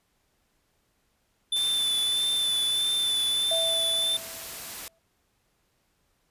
square tone with vibrato, 3520 Hz, A7, in tune, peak -24 dBFS, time 1.52-4.17 s, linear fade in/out 5 ms, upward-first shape sine, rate 1.6 Hz, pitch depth 21 cents each way
white noise, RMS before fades -38 dBFS, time 1.56-4.88 s, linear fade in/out 2 ms
sine tone with exponential decay, 659.3 Hz, E5, in tune, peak -26 dBFS, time 3.51-4.99 s, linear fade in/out 5 ms, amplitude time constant 320 ms
effects pink hiss -71 dBFS RMS until 6.3 s + resampled to 32000 Hz

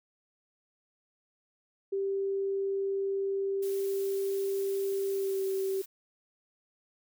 sine tone with pitch glide, 392 to 385.3 Hz, G4 to G4, 0 to -30 cents, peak -28 dBFS, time 1.92-5.82 s, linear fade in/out 10 ms, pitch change -30 cents, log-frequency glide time 5.12-5.43 s
blue noise, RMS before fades -46 dBFS, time 3.62-5.86 s, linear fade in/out 10 ms
effects none

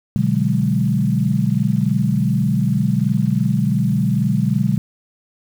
sine chord, G# half-diminished seventh, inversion first, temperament equal, 123.47 / 146.83 / 185 / 207.7 Hz, B2 / D3 / F#3 / G#3, 0 / 0 / 0 / 0 cents, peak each -20 dBFS, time 0.16-4.78 s, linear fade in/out 0 ms, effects 7-bit

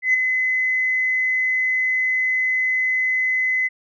sine tone with ADSR envelope, 2030 Hz, B6, 47 cents sharp, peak -11 dBFS, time 0.02-3.69 s, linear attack 120 ms, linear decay 7 ms, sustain -6 dB, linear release 26 ms, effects tanh soft clip ceiling -8 dBFS

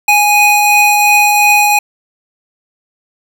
square tone pair together, 830.6 / 2489 Hz, G#5 / D#7, 0 / 0 cents, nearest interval octave + perfect fifth, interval 1900 cents, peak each -10 dBFS, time 0.08-1.79 s, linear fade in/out 5 ms, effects none

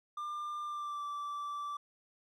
triangle tone with pitch glide, 1196 to 1164.6 Hz, D6 to D6, +31 to -15 cents, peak -35 dBFS, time 0.17-1.77 s, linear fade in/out 5 ms, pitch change -46 cents, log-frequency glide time 0.63-1.04 s, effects none

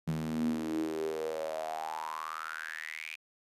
sawtooth tone with high-pass filter sweep, 79 Hz, D#2, 27 cents sharp, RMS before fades -36 dBFS, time 0.07-3.16 s, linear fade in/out 10 ms, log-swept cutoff 170 to 2500 Hz, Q 9.3, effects resampled to 32000 Hz

